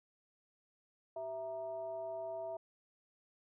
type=tone with frequency modulation; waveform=sine; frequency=659.3 Hz; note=E5; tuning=in tune; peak=-39 dBFS; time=1.16-2.57 s; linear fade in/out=5 ms; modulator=275 Hz; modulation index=0.55; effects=none

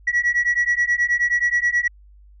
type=beating tone pair; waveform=sine; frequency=1926 / 1935.4 Hz; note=B6 / B6; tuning=-44 / -36 cents; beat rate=9.4 Hz; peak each=-18 dBFS; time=0.07-1.88 s; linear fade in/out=10 ms; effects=tanh soft clip ceiling -13 dBFS + added 50 Hz sine -45 dBFS peak until 2.4 s

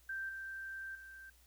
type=tone with level steps; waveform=sine; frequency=1568 Hz; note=G6; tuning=in tune; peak=-38 / -42 / -50 dBFS; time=0.09-1.3 s; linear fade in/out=5 ms; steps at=0.29 / 0.95 s; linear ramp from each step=2 ms; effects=added 60 Hz sine -65 dBFS peak until 1.46 s + white hiss -68 dBFS RMS until 1.46 s

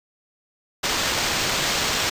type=noise with sample-and-hold; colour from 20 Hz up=white; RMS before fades=-23 dBFS; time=0.83-2.1 s; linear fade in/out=10 ms; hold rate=11025 Hz; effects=resampled to 32000 Hz

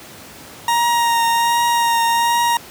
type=tone with vibrato; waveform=40% pulse; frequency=936 Hz; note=A#5; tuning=7 cents sharp; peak=-13 dBFS; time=0.68-2.57 s; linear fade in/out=2 ms; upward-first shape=triangle; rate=1.3 Hz; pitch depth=21 cents each way; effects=pink hiss -38 dBFS RMS until 2.7 s + high-pass 100 Hz 12 dB/octave

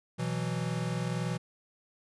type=chord; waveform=square; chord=B suspended fourth; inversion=none; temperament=equal; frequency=123.47 / 164.81 / 185 Hz; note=B2 / E3 / F#3; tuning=0 / 0 / 0 cents; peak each=-35 / -34 / -39 dBFS; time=0.18-1.38 s; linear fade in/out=20 ms; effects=resampled to 24000 Hz

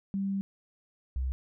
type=tone pair in turn; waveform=sine; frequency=196 / 64.67 Hz; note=G3 / C2; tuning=0 / -20 cents; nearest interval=octave + perfect fifth; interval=1920 cents; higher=first; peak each=-28 dBFS; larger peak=neither; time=0.14-0.41 / 1.16-1.32 s; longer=first; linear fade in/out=0 ms; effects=none

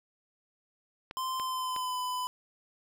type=clicks; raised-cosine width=0.3 ms; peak=-24 dBFS; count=3; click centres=1.111 / 1.398 / 1.763 s
type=tone with pitch glide; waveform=square; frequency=1038 to 1003.2 Hz; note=C6 to B5; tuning=-14 to +27 cents; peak=-32 dBFS; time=1.17-2.27 s; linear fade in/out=0 ms; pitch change=-59 cents; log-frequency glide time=1.4-1.98 s
effects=none

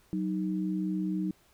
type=tone pair together; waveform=sine; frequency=186.93 / 311.1 Hz; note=F#3 / D#4; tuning=+18 / 0 cents; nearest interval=major sixth; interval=882 cents; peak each=-30 / -32 dBFS; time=0.13-1.31 s; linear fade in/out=0 ms; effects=pink hiss -64 dBFS RMS until 1.53 s

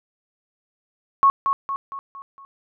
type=tone with echo; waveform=sine; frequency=1100 Hz; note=C#6; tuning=14 cents flat; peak=-11 dBFS; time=1.23-1.3 s; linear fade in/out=0 ms; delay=230 ms; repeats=5; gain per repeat=-6 dB; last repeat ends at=2.45 s; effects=none

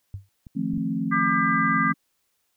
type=tone with exponential decay; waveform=sine; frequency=98 Hz; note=G2; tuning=in tune; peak=-27 dBFS; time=0.14-0.29 s; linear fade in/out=0 ms; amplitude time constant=32 ms
type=clicks; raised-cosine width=5 ms; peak=-30 / -26 / -25 dBFS; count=3; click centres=0.468 / 0.735 / 0.778 s
type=chord; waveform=sine; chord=F dominant seventh; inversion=third; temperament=equal with one note detuned; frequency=155.56 / 174.61 / 220 / 266.8 Hz; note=Eb3 / F3 / A3 / C4; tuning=0 / 0 / 0 / +34 cents; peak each=-33 / -29 / -28 / -28 dBFS; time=0.55-1.94 s; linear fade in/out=20 ms
type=harmonic tone; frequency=399.4 Hz; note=G4; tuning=32 cents sharp; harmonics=3 / 4 / 5; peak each=-22 / -26 / -27 dBFS; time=1.11-1.93 s; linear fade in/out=20 ms
effects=white hiss -72 dBFS RMS until 2.56 s

